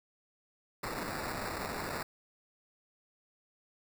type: noise with sample-and-hold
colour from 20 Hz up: white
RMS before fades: -38 dBFS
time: 0.83-2.03 s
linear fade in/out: 5 ms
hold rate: 3150 Hz
effects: none